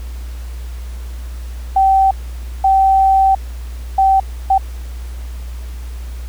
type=tone bursts at uneven times; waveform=sine; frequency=773 Hz; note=G5; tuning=24 cents flat; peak=-8 dBFS; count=4; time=1.76-2.11 / 2.64-3.35 / 3.98-4.2 / 4.5-4.58 s; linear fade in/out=5 ms; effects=added 60 Hz sine -24 dBFS peak until 6.28 s + pink hiss -42 dBFS RMS until 6.28 s